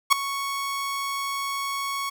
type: tone with ADSR envelope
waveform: sawtooth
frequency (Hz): 1108.7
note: C#6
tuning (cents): 0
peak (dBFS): -7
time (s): 0.1-2.1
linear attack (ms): 25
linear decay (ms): 4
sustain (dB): -16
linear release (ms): 12
effects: none

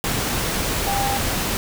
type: tone in noise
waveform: sine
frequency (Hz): 797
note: G5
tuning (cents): +28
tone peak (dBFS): -22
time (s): 0.87-1.17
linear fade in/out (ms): 0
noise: pink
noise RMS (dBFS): -23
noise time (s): 0.04-1.57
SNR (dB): -2
effects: none

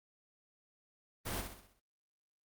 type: noise with echo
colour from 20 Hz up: pink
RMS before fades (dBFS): -38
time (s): 1.25-1.42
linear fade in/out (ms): 20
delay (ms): 64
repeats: 6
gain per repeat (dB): -6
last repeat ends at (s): 1.804
effects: noise-tail reverb RT60 0.1 s tail -23 dB re dry + Opus 32 kbps

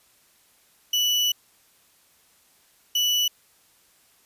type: tone pair in turn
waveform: 35% pulse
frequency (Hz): 2960 / 2960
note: F#7 / F#7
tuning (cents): 0 / 0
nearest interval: unison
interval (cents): 0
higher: neither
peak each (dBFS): -18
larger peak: neither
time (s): 0.93-1.32 / 2.95-3.28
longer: first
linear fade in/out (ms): 5
effects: white hiss -60 dBFS RMS until 4.25 s + resampled to 32000 Hz

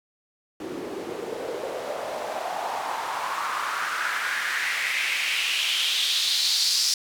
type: noise with band-pass filter sweep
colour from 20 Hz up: white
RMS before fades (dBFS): -27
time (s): 0.6-6.94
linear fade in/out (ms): 2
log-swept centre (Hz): 320 to 5100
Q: 3.6
effects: none

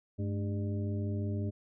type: harmonic tone with a mistuned harmonic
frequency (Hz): 100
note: G2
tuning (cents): +35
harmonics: 1 / 2 / 3 / 4 / 6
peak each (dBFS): -32 / -38 / -42 / -44 / -48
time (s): 0.18-1.51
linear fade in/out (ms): 20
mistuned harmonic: 2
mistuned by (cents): +120
effects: none

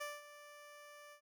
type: tone with ADSR envelope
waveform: 15% pulse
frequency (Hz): 587.3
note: D5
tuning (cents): 0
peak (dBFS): -34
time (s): 0-1.21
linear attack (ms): 13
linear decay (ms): 200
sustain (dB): -14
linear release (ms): 88
effects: none

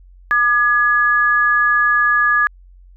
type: tone pair together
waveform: sine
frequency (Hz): 1208 / 1687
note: D6 / G#6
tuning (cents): +48 / +27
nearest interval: tritone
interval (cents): 579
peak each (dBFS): -16 / -13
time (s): 0.31-2.47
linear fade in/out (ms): 0
effects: added 45 Hz sine -41 dBFS peak until 2.96 s

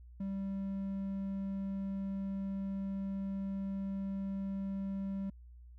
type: tone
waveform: triangle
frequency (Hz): 195.1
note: G3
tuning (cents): -8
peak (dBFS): -33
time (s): 0.2-5.3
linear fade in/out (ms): 5
effects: added 60 Hz sine -51 dBFS peak until 5.78 s

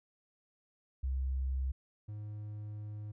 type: tone pair in turn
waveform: sine / triangle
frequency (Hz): 65.8 / 105.31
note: C2 / G#2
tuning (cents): +10 / +25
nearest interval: minor sixth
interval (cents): 815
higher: second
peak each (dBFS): -31 / -38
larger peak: first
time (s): 1.03-1.72 / 2.08-3.12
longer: second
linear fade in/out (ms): 10
effects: none

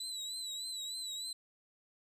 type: tone with vibrato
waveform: 30% pulse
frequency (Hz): 3951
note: B7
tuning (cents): 0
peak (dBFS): -36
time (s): 0-1.33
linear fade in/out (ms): 5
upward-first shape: triangle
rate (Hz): 3.3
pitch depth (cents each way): 75
effects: resampled to 32000 Hz

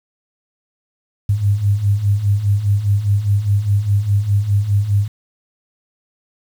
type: beating tone pair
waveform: sine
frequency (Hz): 98 / 102.9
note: G2 / G#2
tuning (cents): 0 / -16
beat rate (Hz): 4.9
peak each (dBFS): -19 / -14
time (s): 1.29-5.08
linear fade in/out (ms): 5
effects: 7-bit

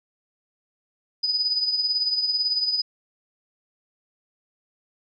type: tone with tremolo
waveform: sine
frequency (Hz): 4978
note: D#8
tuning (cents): 0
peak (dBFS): -18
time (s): 1.23-2.82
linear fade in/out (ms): 10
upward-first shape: triangle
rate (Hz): 18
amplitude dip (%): 65
effects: none

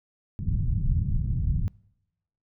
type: low-pass noise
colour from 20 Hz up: pink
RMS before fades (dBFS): -25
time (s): 0.39-1.68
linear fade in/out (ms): 0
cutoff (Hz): 150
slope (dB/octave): 24
effects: noise-tail reverb RT60 0.9 s tail -26 dB re dry

